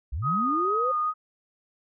sine linear sweep, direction up, 52.8 to 532 Hz, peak -27 dBFS, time 0.12-0.92 s, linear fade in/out 10 ms
sine tone with vibrato, 1244.5 Hz, D#6, in tune, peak -23 dBFS, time 0.22-1.14 s, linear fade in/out 50 ms, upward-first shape sine, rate 2.3 Hz, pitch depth 26 cents each way
effects none

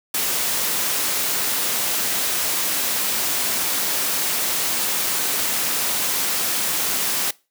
white high-pass noise, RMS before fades -22 dBFS, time 0.14-7.31 s, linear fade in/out 5 ms, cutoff 150 Hz, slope 12 dB/octave, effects noise-tail reverb RT60 0.3 s tail -23 dB re dry

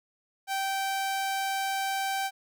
sawtooth tone, 778 Hz, G5, 13 cents flat, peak -24 dBFS, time 0.47-2.31 s, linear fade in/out 50 ms, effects none

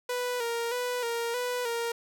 sawtooth tone with vibrato, 480 Hz, B4, 49 cents flat, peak -25 dBFS, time 0.09-1.92 s, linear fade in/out 5 ms, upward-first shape square, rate 1.6 Hz, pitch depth 49 cents each way, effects none

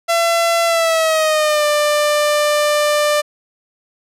sawtooth tone with pitch glide, 675 to 594.4 Hz, E5 to D5, +41 to +21 cents, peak -9 dBFS, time 0.08-3.22 s, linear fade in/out 20 ms, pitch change -220 cents, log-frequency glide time 0.66-1.65 s, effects low-pass 12000 Hz 12 dB/octave

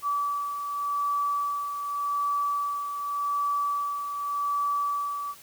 sine beating tone pair, 1151 / 1151.86 Hz, D6 / D6, -35 / -34 cents, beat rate 0.86 Hz, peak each -26 / -35 dBFS, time 0.02-5.35 s, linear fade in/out 50 ms, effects white hiss -50 dBFS RMS until 5.42 s

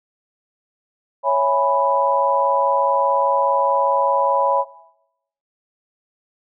sine chord, C# minor seventh, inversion none, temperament equal, 554.4 / 659.3 / 830.6 / 987.8 Hz, C#5 / E5 / G#5 / B5, 0 / 0 / 0 / 0 cents, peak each -19 / -24 / -22 / -18 dBFS, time 1.23-4.65 s, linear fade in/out 50 ms, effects noise-tail reverb RT60 0.8 s tail -17 dB re dry

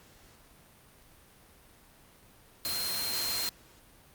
sine tone in noise, 4186 Hz, C8, in tune, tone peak -33 dBFS, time 2.65-3.49 s, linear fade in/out 0 ms, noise white, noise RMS -34 dBFS, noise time 2.65-3.49 s, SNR -2 dB, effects pink hiss -58 dBFS RMS until 4.14 s + Opus 48 kbps

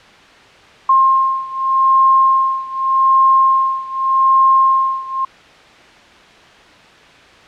sine beating tone pair, 1063 / 1063.84 Hz, C6 / C6, +27 / +28 cents, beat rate 0.84 Hz, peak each -12 / -14 dBFS, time 0.89-5.25 s, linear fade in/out 5 ms, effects white hiss -42 dBFS RMS until 7.47 s + low-pass 3000 Hz 12 dB/octave

